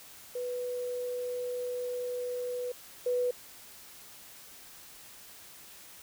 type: tone pair in turn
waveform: sine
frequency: 493.9 / 493.9 Hz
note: B4 / B4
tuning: 0 / 0 cents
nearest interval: unison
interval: 0 cents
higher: neither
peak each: -32 / -26 dBFS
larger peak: second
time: 0.35-2.72 / 3.06-3.31 s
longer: first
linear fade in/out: 5 ms
effects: white hiss -51 dBFS RMS until 6.02 s